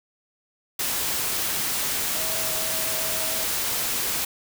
sine tone in noise, 642 Hz, E5, 46 cents flat, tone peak -36 dBFS, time 2.15-3.44 s, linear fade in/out 5 ms, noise white, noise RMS -26 dBFS, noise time 0.79-4.25 s, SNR -13 dB, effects none

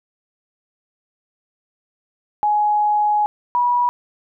sine tone pair in turn, 838 / 971.7 Hz, G#5 / B5, +15 / -28 cents, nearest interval minor third, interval 257 cents, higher second, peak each -14 dBFS, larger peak neither, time 2.43-3.26 / 3.55-3.89 s, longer first, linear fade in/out 0 ms, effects none

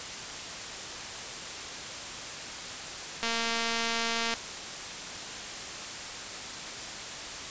click train, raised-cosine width 0.2 ms, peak -13 dBFS, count 256, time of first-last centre 3.23-4.339 s, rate 230 Hz, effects white hiss -38 dBFS RMS until 7.5 s + resampled to 16000 Hz

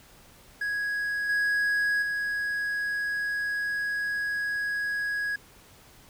triangle tone with level steps, 1661.2 Hz, G#6, in tune, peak -25 / -21 / -25 dBFS, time 0.61-5.36 s, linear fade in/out 5 ms, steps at 1.29 / 2.02 s, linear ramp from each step 5 ms, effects pink hiss -54 dBFS RMS until 6.09 s

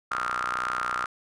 sawtooth ring-modulated tone, 61.74 Hz, B1, in tune, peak -20 dBFS, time 0.11-1.06 s, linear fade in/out 5 ms, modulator 1310 Hz, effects resampled to 24000 Hz

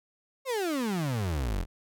35% pulse exponential sweep, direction down, 553 to 38.89 Hz, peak -26 dBFS, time 0.45-1.66 s, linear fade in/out 50 ms, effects none

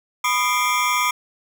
25% pulse ring-modulated tone, 1113 Hz, C#6, 7 cents sharp, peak -11 dBFS, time 0.24-1.11 s, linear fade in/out 5 ms, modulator 119 Hz, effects none

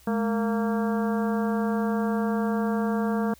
harmonic tone with a mistuned harmonic, 230.4 Hz, A#3, 20 cents flat, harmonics 1 / 2 / 3 / 4 / 5 / 6 / 7, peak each -24 / -30 / -34 / -36 / -38 / -40 / -41 dBFS, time 0.07-3.34 s, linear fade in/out 5 ms, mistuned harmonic 1, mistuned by -140 cents, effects added 64 Hz sine -56 dBFS peak until 3.39 s + white hiss -56 dBFS RMS until 3.39 s

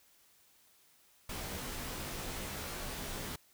pink noise with comb filter, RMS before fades -41 dBFS, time 1.29-3.36 s, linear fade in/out 5 ms, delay 18 ms, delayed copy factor -0.9, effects white hiss -66 dBFS RMS until 3.53 s

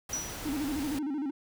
pink noise, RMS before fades -40 dBFS, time 0.09-0.99 s, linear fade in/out 5 ms
sine tone with exponential decay, 5870 Hz, F#8, 15 cents flat, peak -28 dBFS, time 0.13-0.54 s, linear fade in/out 1 ms, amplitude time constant 89 ms
triangle tone with vibrato, 287 Hz, D4, 40 cents flat, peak -28 dBFS, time 0.45-1.31 s, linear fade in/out 10 ms, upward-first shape square, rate 13 Hz, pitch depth 110 cents each way
effects none

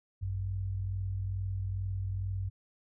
sine tone pair together, 54.1 / 96.4 Hz, A1 / G2, -29 / -28 cents, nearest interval minor seventh, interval 1001 cents, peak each -39 / -32 dBFS, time 0.21-2.5 s, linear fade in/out 20 ms, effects none

